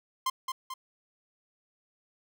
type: tone with echo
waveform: 45% pulse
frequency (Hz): 1046.5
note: C6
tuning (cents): 0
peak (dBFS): -26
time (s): 0.26-0.3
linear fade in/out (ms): 5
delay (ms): 220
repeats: 2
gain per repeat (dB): -5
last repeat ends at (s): 0.74
effects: none